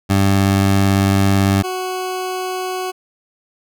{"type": "tone pair in turn", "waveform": "20% pulse", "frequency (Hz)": [98, 370], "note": ["G2", "F#4"], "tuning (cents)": [0, 0], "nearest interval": "octave + major seventh", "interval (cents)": 2300, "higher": "second", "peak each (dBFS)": [-7, -16], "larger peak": "first", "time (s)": [[0.09, 1.63], [1.63, 2.92]], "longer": "first", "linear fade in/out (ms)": 20, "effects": []}